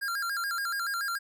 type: tone with vibrato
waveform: square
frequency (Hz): 1494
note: F#6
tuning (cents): +16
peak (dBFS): -30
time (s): 0.01-1.19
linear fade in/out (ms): 20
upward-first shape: square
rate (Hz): 7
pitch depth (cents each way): 140
effects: none